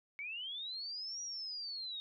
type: linear two-way sweep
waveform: sine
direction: up then down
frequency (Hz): 2200 to 5780 to 3689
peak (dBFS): -40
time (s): 0.19-2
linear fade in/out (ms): 0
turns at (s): 1.22
effects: none